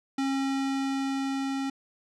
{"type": "tone with level ramp", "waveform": "square", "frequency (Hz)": 271.2, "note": "C#4", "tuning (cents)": -38, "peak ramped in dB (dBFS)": [-26, -29], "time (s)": [0.18, 1.7], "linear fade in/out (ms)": 5, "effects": ["low-pass 7000 Hz 12 dB/octave"]}